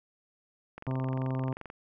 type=click train; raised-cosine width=0.5 ms; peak=-27 dBFS; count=22; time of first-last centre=0.78-1.701 s; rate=22.8 Hz
type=harmonic tone; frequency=130.81 Hz; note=C3; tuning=in tune; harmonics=1 / 2 / 3 / 4 / 5 / 6 / 7 / 8 / 9; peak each=-30 / -35 / -43 / -44 / -44 / -50 / -45 / -49 / -51 dBFS; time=0.87-1.53 s; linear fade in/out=2 ms
effects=none

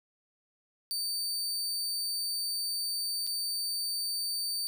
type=tone with dropouts; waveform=sawtooth; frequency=4594 Hz; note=D8; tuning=39 cents flat; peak=-28 dBFS; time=0.91-4.67 s; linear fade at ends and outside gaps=0 ms; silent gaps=3.267-3.273 s; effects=none

